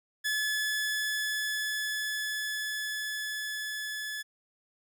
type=tone with level ramp; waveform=sawtooth; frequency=1717 Hz; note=A6; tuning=43 cents flat; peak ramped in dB=-24 to -31 dBFS; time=0.24-4.23 s; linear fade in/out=20 ms; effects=none